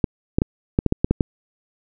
clicks, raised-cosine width 3 ms, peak -3 dBFS, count 9, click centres 0.042 / 0.385 / 0.419 / 0.789 / 0.863 / 0.924 / 1.045 / 1.11 / 1.208 s, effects none

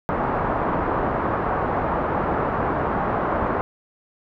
white low-pass noise, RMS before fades -23 dBFS, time 0.09-3.61 s, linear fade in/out 0 ms, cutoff 1200 Hz, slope 24 dB/octave, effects none

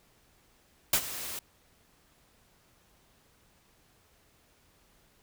white noise with ADSR envelope, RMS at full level -22 dBFS, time 0.93-1.39 s, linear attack 4 ms, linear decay 67 ms, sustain -16 dB, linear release 3 ms, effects pink hiss -65 dBFS RMS until 5.22 s

